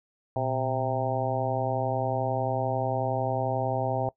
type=harmonic tone with a mistuned harmonic; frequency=131.2 Hz; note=C3; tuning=5 cents sharp; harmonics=1 / 2 / 3 / 4 / 5 / 6 / 7; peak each=-31 / -37 / -37 / -33 / -30 / -31 / -36 dBFS; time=0.36-4.09 s; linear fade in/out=2 ms; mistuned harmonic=1; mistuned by=-150 cents; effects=noise-tail reverb RT60 0.1 s tail -21 dB re dry